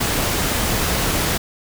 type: noise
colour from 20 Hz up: pink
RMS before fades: -20 dBFS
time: 0-1.38 s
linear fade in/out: 10 ms
effects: none